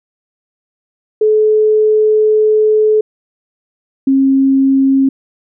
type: tone pair in turn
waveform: sine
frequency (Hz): 430 / 269.6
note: A4 / C#4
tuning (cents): -40 / -48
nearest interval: minor sixth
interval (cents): 808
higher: first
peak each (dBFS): -7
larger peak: neither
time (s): 1.21-3.01 / 4.07-5.09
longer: first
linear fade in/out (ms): 5
effects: none